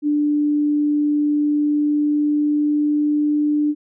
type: tone with pitch glide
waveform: sine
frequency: 295.3 to 297.2 Hz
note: D4 to D4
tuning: +10 to +21 cents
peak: -15 dBFS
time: 0.02-3.75 s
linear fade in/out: 50 ms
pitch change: +11 cents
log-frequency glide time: 1.27-3.35 s
effects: none

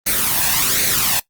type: noise with flanger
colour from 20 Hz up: white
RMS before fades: -17 dBFS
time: 0.06-1.2 s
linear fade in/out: 10 ms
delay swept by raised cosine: 0.47 to 1.17 ms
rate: 1.3 Hz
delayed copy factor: +0.6
effects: noise-tail reverb RT60 0.1 s tail -18 dB re dry + Opus 32 kbps

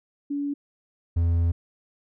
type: tone pair in turn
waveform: sine / triangle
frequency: 285.5 / 84.56 Hz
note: D4 / E2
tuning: -49 / +45 cents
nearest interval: octave + major sixth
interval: 2106 cents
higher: first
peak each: -25 / -17 dBFS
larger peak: second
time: 0.3-0.54 / 1.16-1.52 s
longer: second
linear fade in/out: 10 ms
effects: none

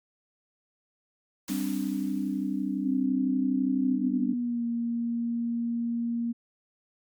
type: noise with exponential decay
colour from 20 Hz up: white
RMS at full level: -38 dBFS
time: 1.48-3.05 s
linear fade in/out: 2 ms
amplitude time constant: 340 ms
type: chord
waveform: sine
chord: G suspended fourth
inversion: none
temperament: equal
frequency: 196 / 261.6 / 293.7 Hz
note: G3 / C4 / D4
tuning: 0 / 0 / 0 cents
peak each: -31 dBFS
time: 1.49-4.34 s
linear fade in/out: 10 ms
type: tone with pitch glide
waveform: sine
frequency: 261.6 to 234.4 Hz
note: C4 to A#3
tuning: 0 to +10 cents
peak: -26 dBFS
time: 2.85-6.33 s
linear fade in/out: 20 ms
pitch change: -190 cents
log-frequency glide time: 3.79-4.65 s
effects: MP3 96 kbps

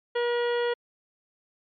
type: harmonic tone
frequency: 478.8 Hz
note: A#4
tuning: 46 cents sharp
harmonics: 1 / 2 / 3 / 4 / 5 / 6 / 7 / 9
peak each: -24 / -34 / -36 / -36 / -47 / -41 / -40 / -51 dBFS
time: 0.15-0.74 s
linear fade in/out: 10 ms
effects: MP3 64 kbps

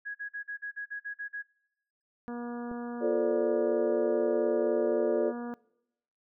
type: tone bursts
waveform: sine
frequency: 1661.2 Hz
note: G#6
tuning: in tune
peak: -34 dBFS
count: 10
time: 0.05-1.428 s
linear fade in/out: 20 ms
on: 100 ms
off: 42 ms
type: harmonic tone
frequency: 239.5 Hz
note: A#3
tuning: 47 cents sharp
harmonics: 1 / 2 / 3 / 4 / 5 / 6 / 7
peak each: -36 / -42 / -46 / -48 / -50 / -52 / -53 dBFS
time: 2.28-5.54 s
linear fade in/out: 0 ms
type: clicks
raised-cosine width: 2 ms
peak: -36 / -32 dBFS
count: 2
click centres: 2.71 / 2.715 s
type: chord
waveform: sine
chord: D minor seventh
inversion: first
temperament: equal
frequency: 349.2 / 440 / 523.3 / 587.3 Hz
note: F4 / A4 / C5 / D5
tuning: 0 / 0 / 0 / 0 cents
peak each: -30 / -29 / -34 / -30 dBFS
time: 3-5.33 s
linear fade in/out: 50 ms
effects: noise-tail reverb RT60 0.9 s tail -25 dB re dry

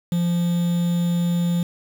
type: tone with quantisation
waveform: triangle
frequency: 173.1 Hz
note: F3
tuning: 15 cents flat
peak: -16 dBFS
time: 0.12-1.63 s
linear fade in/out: 2 ms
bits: 6
effects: none

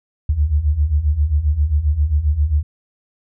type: beating tone pair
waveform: sine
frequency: 69.8 / 77.3 Hz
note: C#2 / D#2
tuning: +13 / -11 cents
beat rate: 7.5 Hz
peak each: -19 / -15 dBFS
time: 0.29-2.63 s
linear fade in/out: 5 ms
effects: none

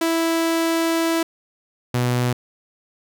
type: tone pair in turn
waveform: sawtooth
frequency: 329.6 / 123.23 Hz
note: E4 / B2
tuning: 0 / -3 cents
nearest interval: octave + perfect fourth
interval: 1703 cents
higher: first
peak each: -14 dBFS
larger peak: neither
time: 0.01-1.23 / 1.94-2.33 s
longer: first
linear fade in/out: 5 ms
effects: none

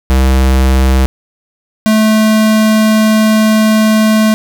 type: tone pair in turn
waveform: square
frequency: 65.5 / 217.2 Hz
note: C2 / A3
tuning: +2 / -22 cents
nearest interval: octave + major sixth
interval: 2076 cents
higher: second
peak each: -7 dBFS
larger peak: neither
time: 0.1-1.06 / 1.86-4.34 s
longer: second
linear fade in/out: 0 ms
effects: none

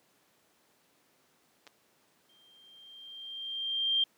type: clicks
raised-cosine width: 0.2 ms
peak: -33 dBFS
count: 2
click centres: 1.668 / 1.675 s
type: tone with exponential growth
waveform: sine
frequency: 3178 Hz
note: G7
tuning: 23 cents sharp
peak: -23 dBFS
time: 2.29-4.04 s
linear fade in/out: 5 ms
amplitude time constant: 380 ms
effects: pink hiss -68 dBFS RMS until 4.17 s + high-pass 200 Hz 12 dB/octave

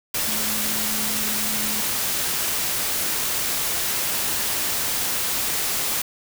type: tone in noise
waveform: sine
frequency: 213.9 Hz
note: A3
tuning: 49 cents flat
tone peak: -33 dBFS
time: 0.27-1.81 s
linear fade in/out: 5 ms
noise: white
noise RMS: -24 dBFS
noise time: 0.14-6.02 s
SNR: -12 dB
effects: none

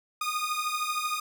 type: beating tone pair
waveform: sawtooth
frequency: 1224 / 1237 Hz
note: D#6 / D#6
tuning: -29 / -10 cents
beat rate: 13 Hz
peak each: -28 / -27 dBFS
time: 0.21-1.2 s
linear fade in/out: 5 ms
effects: none

